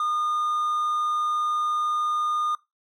triangle tone, 1219 Hz, D#6, 36 cents flat, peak -21 dBFS, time 0-2.55 s, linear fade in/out 2 ms, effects noise-tail reverb RT60 0.2 s tail -19 dB re dry

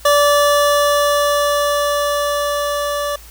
25% pulse tone with level ramp, 580 Hz, D5, 22 cents flat, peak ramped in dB -6 to -15 dBFS, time 0.05-3.16 s, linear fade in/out 5 ms, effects added 55 Hz sine -39 dBFS peak until 3.3 s + white hiss -42 dBFS RMS until 3.3 s

